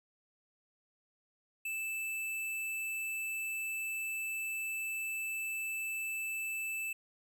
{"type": "tone", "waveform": "square", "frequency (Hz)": 2637, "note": "E7", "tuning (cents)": 0, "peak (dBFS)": -36, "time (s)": [1.65, 6.93], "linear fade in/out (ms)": 5, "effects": []}